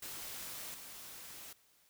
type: noise with level steps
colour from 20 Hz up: white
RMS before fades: -45 / -50 dBFS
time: 0.02-1.53 s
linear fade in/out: 5 ms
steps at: 0.74 s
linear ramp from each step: 2 ms
effects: white hiss -69 dBFS RMS until 1.89 s